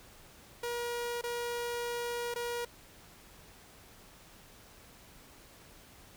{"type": "tone with dropouts", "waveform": "sawtooth", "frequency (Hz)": 477.5, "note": "A#4", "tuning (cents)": 42, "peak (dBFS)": -30, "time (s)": [0.63, 2.65], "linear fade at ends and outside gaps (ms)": 5, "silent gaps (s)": [[1.213, 1.237], [2.341, 2.358]], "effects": ["pink hiss -56 dBFS RMS until 6.16 s"]}